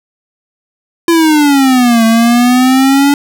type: exponential two-way sweep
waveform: square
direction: down then up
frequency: 341.3 to 223.7 to 286.1 Hz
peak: -6 dBFS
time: 1.08-3.14 s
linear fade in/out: 2 ms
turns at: 2.05 s
effects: none